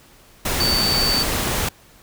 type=tone in noise; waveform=sine; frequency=4562 Hz; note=C#8; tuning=49 cents sharp; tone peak=-18 dBFS; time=0.6-1.23 s; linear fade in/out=5 ms; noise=pink; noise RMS=-22 dBFS; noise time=0.45-1.69 s; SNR=+1 dB; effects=pink hiss -50 dBFS RMS until 2.02 s